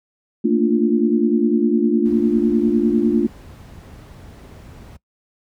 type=chord; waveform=sine; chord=Bb major seventh; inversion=third; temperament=equal with one note detuned; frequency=223.2 / 233.1 / 293.7 / 349.2 Hz; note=A3 / Bb3 / D4 / F4; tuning=+25 / 0 / 0 / 0 cents; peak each=-18 / -20 / -19 / -19 dBFS; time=0.44-3.27 s; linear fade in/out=10 ms
type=noise; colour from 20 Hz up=brown; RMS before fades=-36 dBFS; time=2.05-4.97 s; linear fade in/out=10 ms
effects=noise-tail reverb RT60 0.1 s tail -21 dB re dry + high-pass 60 Hz 12 dB/octave